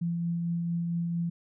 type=tone with tremolo; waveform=sine; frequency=170.1 Hz; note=F3; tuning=45 cents flat; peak=-26 dBFS; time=0.01-1.3 s; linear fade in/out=10 ms; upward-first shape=triangle; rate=4.4 Hz; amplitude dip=25%; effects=none